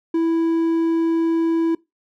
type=tone; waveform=triangle; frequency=329.6 Hz; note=E4; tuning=in tune; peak=-14 dBFS; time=0.14-1.75 s; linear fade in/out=5 ms; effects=noise-tail reverb RT60 0.2 s tail -22 dB re dry